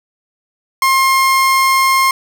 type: tone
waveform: 30% pulse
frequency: 1065 Hz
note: C6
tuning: 30 cents sharp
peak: -7 dBFS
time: 0.82-2.11 s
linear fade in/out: 2 ms
effects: none